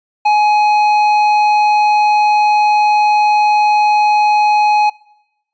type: tone with hard clipping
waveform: triangle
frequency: 840 Hz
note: G#5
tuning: 19 cents sharp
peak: -10 dBFS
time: 0.25-4.9 s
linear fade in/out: 10 ms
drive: 12 dB
effects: noise-tail reverb RT60 0.9 s tail -24 dB re dry + resampled to 16000 Hz